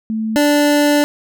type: tone pair in turn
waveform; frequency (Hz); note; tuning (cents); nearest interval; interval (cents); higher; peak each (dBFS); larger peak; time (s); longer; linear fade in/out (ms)
sine / 25% pulse; 220 / 292.8; A3 / D4; 0 / -5; perfect fourth; 495; second; -17 / -7; second; 0.1-0.36 / 0.36-1.04; second; 0
effects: none